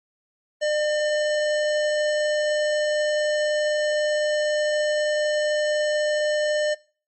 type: tone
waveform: square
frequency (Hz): 602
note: D5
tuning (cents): +43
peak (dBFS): -21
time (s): 0.61-6.75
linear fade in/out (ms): 20
effects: noise-tail reverb RT60 0.4 s tail -20 dB re dry + MP3 32 kbps